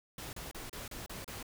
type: noise bursts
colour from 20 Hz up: pink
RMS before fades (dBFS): -44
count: 7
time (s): 0.18-1.428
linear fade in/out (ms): 2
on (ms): 150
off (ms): 33
effects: none